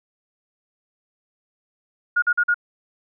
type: tone bursts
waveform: sine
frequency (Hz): 1433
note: F6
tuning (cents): +44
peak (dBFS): -15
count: 4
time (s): 2.16-2.544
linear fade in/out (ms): 10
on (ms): 63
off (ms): 44
effects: none